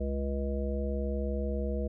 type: harmonic tone with a mistuned harmonic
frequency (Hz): 69.3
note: C#2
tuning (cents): 0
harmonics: 1 / 3 / 5 / 7 / 9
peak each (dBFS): -31 / -36 / -41 / -37 / -40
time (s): 0-1.88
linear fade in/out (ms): 10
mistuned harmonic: 1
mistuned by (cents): -79
effects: none